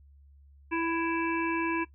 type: harmonic tone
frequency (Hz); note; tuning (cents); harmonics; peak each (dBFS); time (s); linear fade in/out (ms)
331.4; E4; +9; 1 / 3 / 5 / 7 / 8; -29 / -34 / -36 / -37 / -38; 0.71-1.85; 20
effects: noise-tail reverb RT60 0.1 s tail -17 dB re dry + added 70 Hz sine -53 dBFS peak until 1.94 s